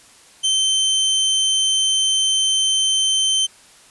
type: tone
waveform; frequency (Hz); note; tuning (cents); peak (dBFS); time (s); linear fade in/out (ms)
sawtooth; 3100; G7; -20; -12; 0.43-3.47; 20
effects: white hiss -48 dBFS RMS until 3.9 s + resampled to 24000 Hz